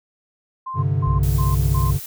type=tone bursts; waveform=sine; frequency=1046.5 Hz; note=C6; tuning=in tune; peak=-26 dBFS; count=4; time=0.66-1.91 s; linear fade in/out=10 ms; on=170 ms; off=190 ms
type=chord; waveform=triangle; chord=G suspended fourth; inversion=none; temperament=just; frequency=98 / 130.67 / 147 Hz; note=G2 / C3 / D3; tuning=0 / -2 / +2 cents; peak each=-20 dBFS; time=0.74-2 s; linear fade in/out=50 ms
type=tone with pitch glide; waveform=sine; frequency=61.74 to 64.32 Hz; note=B1 to C2; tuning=0 to -29 cents; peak=-19 dBFS; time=1.06-1.96 s; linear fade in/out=10 ms; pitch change=+71 cents; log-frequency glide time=1.48-1.83 s
type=noise; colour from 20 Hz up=blue; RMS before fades=-34 dBFS; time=1.23-2.06 s; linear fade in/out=2 ms
effects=none